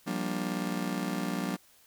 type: chord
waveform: 40% pulse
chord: G minor seventh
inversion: third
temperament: just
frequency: 176.4 / 196 / 235.2 / 294 Hz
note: F3 / G3 / Bb3 / D4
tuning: +18 / 0 / +16 / +2 cents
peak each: -35 / -35 / -36 / -36 dBFS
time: 0.06-1.57 s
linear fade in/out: 20 ms
effects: white hiss -61 dBFS RMS until 1.86 s